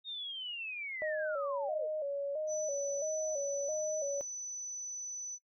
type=linear sweep; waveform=sine; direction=down; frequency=3729 to 415.3 Hz; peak=-38 dBFS; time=0.04-1.88 s; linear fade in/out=50 ms
type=tone with vibrato; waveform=sine; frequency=590 Hz; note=D5; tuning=8 cents sharp; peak=-33 dBFS; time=1.02-4.21 s; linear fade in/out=0 ms; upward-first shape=square; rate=1.5 Hz; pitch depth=81 cents each way
type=tone; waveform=sine; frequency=5990 Hz; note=F#8; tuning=20 cents sharp; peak=-38 dBFS; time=2.47-5.39 s; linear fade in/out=50 ms
effects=noise-tail reverb RT60 0.1 s tail -19 dB re dry